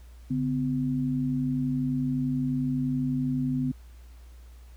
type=tone pair together; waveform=sine; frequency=142.9 / 254.6 Hz; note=D3 / C4; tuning=-47 / -47 cents; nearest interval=minor seventh; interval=1000 cents; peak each=-29 / -26 dBFS; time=0.3-3.72 s; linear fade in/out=10 ms; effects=added 60 Hz sine -45 dBFS peak until 4.76 s + pink hiss -61 dBFS RMS until 4.76 s